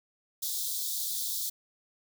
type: high-pass noise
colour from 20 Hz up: white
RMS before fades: -33 dBFS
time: 0.42-1.5 s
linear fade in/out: 10 ms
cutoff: 3400 Hz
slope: 96 dB/octave
effects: none